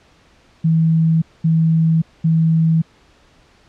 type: tone bursts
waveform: sine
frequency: 162.1 Hz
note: E3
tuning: 29 cents flat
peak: -11 dBFS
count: 3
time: 0.64-2.82 s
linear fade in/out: 10 ms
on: 580 ms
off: 220 ms
effects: pink hiss -52 dBFS RMS until 3.68 s + low-pass 5000 Hz 12 dB/octave